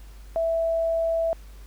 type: tone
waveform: sine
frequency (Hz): 659.3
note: E5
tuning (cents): 0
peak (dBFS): -21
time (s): 0.36-1.33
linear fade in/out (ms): 0
effects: added 50 Hz sine -41 dBFS peak until 1.66 s + pink hiss -55 dBFS RMS until 1.66 s